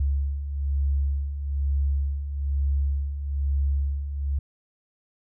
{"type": "beating tone pair", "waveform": "sine", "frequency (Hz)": [69, 70.1], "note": ["C#2", "C#2"], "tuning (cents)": [-7, 20], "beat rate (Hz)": 1.1, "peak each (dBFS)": [-30, -23], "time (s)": [0, 4.39], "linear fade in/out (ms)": 5, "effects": []}